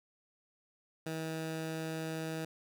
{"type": "tone", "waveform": "15% pulse", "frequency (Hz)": 160.3, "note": "E3", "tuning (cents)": -48, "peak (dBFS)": -30, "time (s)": [1.06, 2.45], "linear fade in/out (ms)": 5, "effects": []}